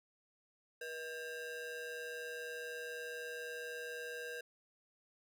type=ring-modulated tone; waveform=square; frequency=558 Hz; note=C#5; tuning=11 cents sharp; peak=-40 dBFS; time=0.81-4.41 s; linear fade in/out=5 ms; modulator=1040 Hz; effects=none